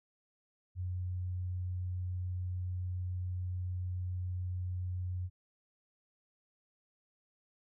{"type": "tone", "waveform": "sine", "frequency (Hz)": 90.7, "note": "F#2", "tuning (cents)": -34, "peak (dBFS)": -34, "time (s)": [0.75, 5.3], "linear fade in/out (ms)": 50, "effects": []}